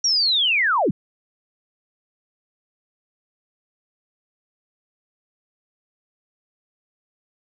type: linear sweep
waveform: sine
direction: down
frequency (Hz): 5750 to 120.9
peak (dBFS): -16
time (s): 0.04-0.91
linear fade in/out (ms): 5
effects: none